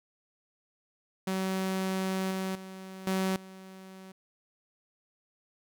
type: tone with level steps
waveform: sawtooth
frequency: 189.4 Hz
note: F#3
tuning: 41 cents sharp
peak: -25 / -27 / -38 / -23 / -42 dBFS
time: 1.27-4.12 s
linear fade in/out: 5 ms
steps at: 2.31 / 2.55 / 3.07 / 3.36 s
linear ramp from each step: 2 ms
effects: none